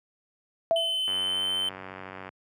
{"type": "tone with exponential decay", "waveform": "sine", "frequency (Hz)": 664, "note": "E5", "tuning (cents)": 12, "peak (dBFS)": -17, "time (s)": [0.71, 1.03], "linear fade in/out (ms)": 0, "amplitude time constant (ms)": 68}
{"type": "tone with pitch glide", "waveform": "triangle", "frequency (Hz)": [3052, 3082], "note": ["G7", "G7"], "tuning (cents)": [-47, -30], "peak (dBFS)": -24, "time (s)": [0.76, 1.69], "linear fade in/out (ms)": 2, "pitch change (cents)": 17, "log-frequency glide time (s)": [1.13, 1.49]}
{"type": "click train", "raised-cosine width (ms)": 0.5, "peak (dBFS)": -24, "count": 115, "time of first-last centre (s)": [1.08, 2.29], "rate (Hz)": 94.2}
{"effects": ["high-pass 100 Hz 12 dB/octave"]}